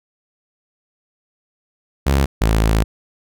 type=tone pair in turn; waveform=sawtooth; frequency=68.7 / 54.53 Hz; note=C#2 / A1; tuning=-15 / -15 cents; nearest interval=major third; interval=400 cents; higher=first; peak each=-9 dBFS; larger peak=neither; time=2.06-2.26 / 2.41-2.84 s; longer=second; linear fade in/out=10 ms; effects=none